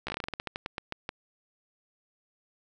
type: slowing click train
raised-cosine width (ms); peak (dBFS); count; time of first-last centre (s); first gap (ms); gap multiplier
0.3; -17; 17; 0.07-1.091; 14; 1.18
effects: none